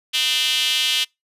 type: tone with high-pass filter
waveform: square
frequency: 138.59 Hz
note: C#3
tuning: in tune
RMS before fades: -20 dBFS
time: 0.13-1.05 s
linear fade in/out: 20 ms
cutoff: 3100 Hz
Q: 4.6
effects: noise-tail reverb RT60 0.2 s tail -26 dB re dry + resampled to 32000 Hz